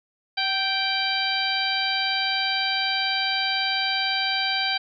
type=harmonic tone with a mistuned harmonic; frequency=782 Hz; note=G5; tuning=4 cents flat; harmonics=1 / 2 / 3 / 4 / 5 / 6; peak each=-29 / -29 / -29 / -29 / -29 / -29 dBFS; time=0.37-4.78 s; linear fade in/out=10 ms; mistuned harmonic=1; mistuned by=-28 cents; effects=none